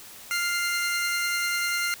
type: tone pair together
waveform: sawtooth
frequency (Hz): 1398.7 / 2093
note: F6 / C7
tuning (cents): +2 / 0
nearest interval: perfect fifth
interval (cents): 698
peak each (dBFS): -24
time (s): 0.31-1.94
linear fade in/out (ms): 0
effects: white hiss -45 dBFS RMS until 2 s